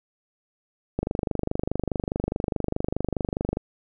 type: click train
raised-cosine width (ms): 2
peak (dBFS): -11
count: 65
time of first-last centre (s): 0.99-3.571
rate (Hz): 24.8
effects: none